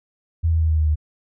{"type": "tone with pitch steps", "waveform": "sine", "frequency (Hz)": [82.41, 81.13, 79.88, 78.64, 77.43, 76.23], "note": ["E2", "E2", "D#2", "D#2", "D#2", "D#2"], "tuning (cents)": [0, -27, 46, 19, -8, -35], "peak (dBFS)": -15, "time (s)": [0.43, 0.958], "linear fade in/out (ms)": 20, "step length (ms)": 88, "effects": []}